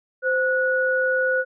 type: tone pair together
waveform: sine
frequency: 518 / 1465.1 Hz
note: C5 / F#6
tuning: -17 / -17 cents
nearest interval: octave + tritone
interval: 1800 cents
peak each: -21 dBFS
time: 0.22-1.45 s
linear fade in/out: 50 ms
effects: none